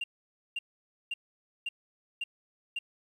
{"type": "tone bursts", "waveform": "sine", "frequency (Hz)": 2786, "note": "F7", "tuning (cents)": -5, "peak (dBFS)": -29, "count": 6, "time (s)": [0.01, 2.79], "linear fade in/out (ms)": 5, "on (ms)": 30, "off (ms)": 520, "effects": ["tanh soft clip ceiling -28 dBFS", "10-bit"]}